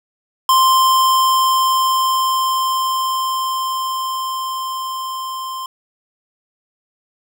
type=tone with level ramp; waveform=square; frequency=1046.5 Hz; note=C6; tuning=in tune; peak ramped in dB=-10 to -25 dBFS; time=0.49-5.66 s; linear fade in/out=2 ms; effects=none